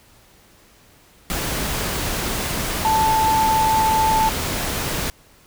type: tone in noise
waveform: sine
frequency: 880 Hz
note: A5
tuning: in tune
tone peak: -15 dBFS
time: 2.85-4.29 s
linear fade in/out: 0 ms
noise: pink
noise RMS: -24 dBFS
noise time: 1.3-5.1 s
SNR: +6 dB
effects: pink hiss -52 dBFS RMS until 5.46 s